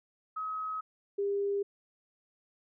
sine tone pair in turn, 1274 / 401.3 Hz, D#6 / G4, +41 / +41 cents, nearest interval octave + minor sixth, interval 2000 cents, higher first, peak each -33 / -28 dBFS, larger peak second, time 0.36-0.81 / 1.18-1.63 s, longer neither, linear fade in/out 10 ms, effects none

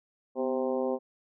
harmonic tone with a mistuned harmonic, 130.81 Hz, C3, in tune, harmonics 2 / 3 / 4 / 5 / 6 / 7 / 8, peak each -33 / -32 / -30 / -40 / -39 / -43 / -45 dBFS, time 0.35-0.99 s, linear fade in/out 50 ms, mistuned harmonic 2, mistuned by -59 cents, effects none

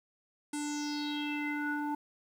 square tone with low-pass filter sweep, 294.6 Hz, D4, 6 cents sharp, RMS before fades -35 dBFS, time 0.53-1.95 s, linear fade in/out 5 ms, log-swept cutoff 9200 to 1000 Hz, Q 5.8, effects 10-bit

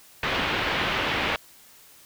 white low-pass noise, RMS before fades -26 dBFS, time 0.23-1.36 s, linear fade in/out 2 ms, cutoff 3100 Hz, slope 24 dB/octave, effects white hiss -52 dBFS RMS until 2.05 s

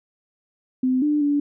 sine tone with pitch steps, 256.7 / 297.3 / 288.9 Hz, C4 / D4 / D4, -33 / +21 / -28 cents, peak -17 dBFS, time 0.83-1.4 s, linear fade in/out 5 ms, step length 190 ms, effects none

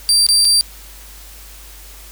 30% pulse tone with dropouts, 4699 Hz, D8, in tune, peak -7 dBFS, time 0.09-0.61 s, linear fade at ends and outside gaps 0 ms, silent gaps 0.266-0.288 / 0.448-0.452 s, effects added 50 Hz sine -38 dBFS peak until 2.11 s + white hiss -40 dBFS RMS until 2.11 s

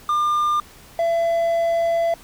triangle tone pair in turn, 1200 / 672 Hz, D6 / E5, +37 / +33 cents, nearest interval minor seventh, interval 1004 cents, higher first, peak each -15 dBFS, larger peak neither, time 0.09-0.6 / 0.99-2.14 s, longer second, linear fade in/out 2 ms, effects pink hiss -46 dBFS RMS until 2.23 s

